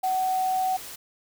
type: tone in noise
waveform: sine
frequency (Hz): 750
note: F#5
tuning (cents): +23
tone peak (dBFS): -22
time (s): 0.03-0.77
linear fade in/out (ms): 10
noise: white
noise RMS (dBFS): -40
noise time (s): 0.03-0.96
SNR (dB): +15
effects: none